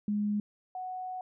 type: tone pair in turn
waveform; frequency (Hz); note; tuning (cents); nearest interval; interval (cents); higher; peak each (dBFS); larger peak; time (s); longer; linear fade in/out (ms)
sine; 207.7 / 740.2; G#3 / F#5; 0 / 0; octave + minor seventh; 2200; second; -27 / -35; first; 0.08-0.4 / 0.75-1.21; second; 2
effects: none